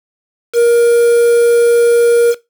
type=tone with quantisation; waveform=triangle; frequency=472 Hz; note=A#4; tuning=22 cents sharp; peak=-4 dBFS; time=0.53-2.35 s; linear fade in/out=50 ms; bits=4; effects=noise-tail reverb RT60 0.2 s tail -18 dB re dry